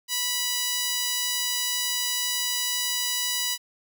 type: tone with high-pass filter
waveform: sawtooth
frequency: 982 Hz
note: B5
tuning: 10 cents flat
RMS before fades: -27 dBFS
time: 0.08-3.58 s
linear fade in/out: 50 ms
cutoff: 3600 Hz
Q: 0.84
effects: none